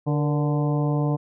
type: harmonic tone with a mistuned harmonic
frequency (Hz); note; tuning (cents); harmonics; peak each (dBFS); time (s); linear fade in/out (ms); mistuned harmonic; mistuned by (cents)
146.83; D3; 0; 1 / 2 / 3 / 4 / 5 / 6 / 7; -21 / -27 / -31 / -33 / -35 / -37 / -38; 0.06-1.17; 20; 3; +80
effects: none